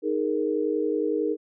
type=chord; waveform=sine; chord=D# suspended fourth; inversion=none; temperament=equal; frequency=311.1 / 415.3 / 466.2 Hz; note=D#4 / G#4 / A#4; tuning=0 / 0 / 0 cents; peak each=-27 dBFS; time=0.02-1.37 s; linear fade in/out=50 ms; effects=none